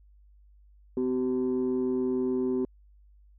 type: tone pair together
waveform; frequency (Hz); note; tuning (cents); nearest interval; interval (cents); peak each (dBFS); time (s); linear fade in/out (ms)
sine; 255.2 / 381.9; C4 / G4; -43 / -45; perfect fifth; 698; -26; 0.97-2.65; 2
effects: tanh soft clip ceiling -21 dBFS + added 50 Hz sine -54 dBFS peak until 3.38 s